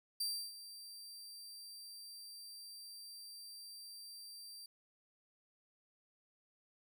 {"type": "tone with ADSR envelope", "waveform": "sawtooth", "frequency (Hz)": 4699, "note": "D8", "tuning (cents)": 0, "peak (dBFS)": -32, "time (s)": [0.2, 4.66], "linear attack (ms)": 7, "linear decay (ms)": 310, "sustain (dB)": -15, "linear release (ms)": 3, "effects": []}